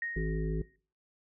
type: tone with exponential decay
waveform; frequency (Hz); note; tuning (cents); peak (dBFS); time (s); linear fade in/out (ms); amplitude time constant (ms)
sine; 1864.7; A#6; 0; -31; 0.02-0.76; 2; 160
type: harmonic tone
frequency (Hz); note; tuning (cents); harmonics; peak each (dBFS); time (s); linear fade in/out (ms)
53.1; G#1; +39; 1 / 3 / 5 / 7 / 8; -32 / -34 / -43 / -38 / -41; 0.16-0.62; 5
effects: noise-tail reverb RT60 0.4 s tail -21 dB re dry